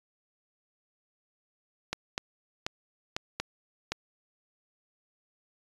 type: clicks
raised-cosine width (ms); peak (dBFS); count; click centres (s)
0.2; -13; 6; 1.93 / 2.179 / 2.665 / 3.165 / 3.4 / 3.92
effects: resampled to 24000 Hz